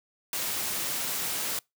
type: noise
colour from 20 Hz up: white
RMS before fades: -31 dBFS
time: 0.33-1.59 s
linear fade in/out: 2 ms
effects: noise-tail reverb RT60 0.2 s tail -26 dB re dry + high-pass 100 Hz 12 dB/octave